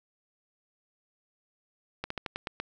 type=slowing click train; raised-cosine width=0.3 ms; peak=-17 dBFS; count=7; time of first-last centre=2.04-2.6 s; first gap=64 ms; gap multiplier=1.15; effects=none